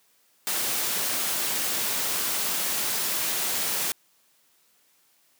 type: noise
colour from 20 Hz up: white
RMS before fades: -27 dBFS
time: 0.47-3.92 s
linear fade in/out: 0 ms
effects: white hiss -64 dBFS RMS until 5.39 s + high-pass 150 Hz 12 dB/octave